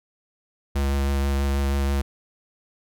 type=tone with vibrato; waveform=square; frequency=69.3 Hz; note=C#2; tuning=in tune; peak=-21 dBFS; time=0.75-2.02 s; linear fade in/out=10 ms; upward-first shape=sine; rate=6.2 Hz; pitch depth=15 cents each way; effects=none